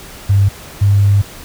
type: tone pair in turn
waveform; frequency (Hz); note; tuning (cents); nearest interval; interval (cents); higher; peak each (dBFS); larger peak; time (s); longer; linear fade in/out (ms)
sine; 99.2 / 100.41; G2 / G2; +21 / +42; unison; 21; second; -7; neither; 0.29-0.49 / 0.81-1.22; second; 10
effects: pink hiss -34 dBFS RMS until 1.44 s